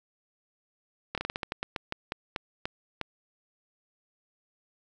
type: slowing click train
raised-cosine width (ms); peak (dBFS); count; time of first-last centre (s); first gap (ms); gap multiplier
0.3; -15; 15; 1.15-3.013; 27; 1.22
effects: none